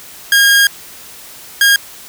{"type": "tone bursts at uneven times", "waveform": "sawtooth", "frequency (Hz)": 1625, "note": "G#6", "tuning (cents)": -38, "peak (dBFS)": -3, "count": 2, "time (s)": [[0.32, 0.67], [1.61, 1.76]], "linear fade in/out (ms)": 2, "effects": ["white hiss -35 dBFS RMS until 2.08 s"]}